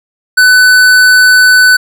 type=tone with hard clipping; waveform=triangle; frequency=1500 Hz; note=F#6; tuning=23 cents sharp; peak=-4 dBFS; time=0.37-1.77 s; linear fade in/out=10 ms; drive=18 dB; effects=none